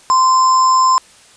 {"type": "tone with sample-and-hold", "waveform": "sine", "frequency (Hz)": 1035, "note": "C6", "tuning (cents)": -19, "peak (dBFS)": -8, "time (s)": [0.1, 0.98], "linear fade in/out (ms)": 0, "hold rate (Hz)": 6300, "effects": ["white hiss -45 dBFS RMS until 1.36 s", "resampled to 22050 Hz"]}